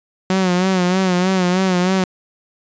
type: tone with vibrato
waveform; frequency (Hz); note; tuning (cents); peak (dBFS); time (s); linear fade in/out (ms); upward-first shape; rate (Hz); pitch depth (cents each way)
sawtooth; 184.1; F#3; -8; -10; 0.3-2.04; 2; sine; 3.2; 63
effects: resampled to 16000 Hz